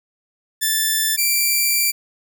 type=tone pair in turn; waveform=5% pulse; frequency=1760 / 2349 Hz; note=A6 / D7; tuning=0 / 0 cents; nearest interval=perfect fourth; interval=500 cents; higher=second; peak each=-6 dBFS; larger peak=neither; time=0.61-1.17 / 1.17-1.92 s; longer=second; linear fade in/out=20 ms; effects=none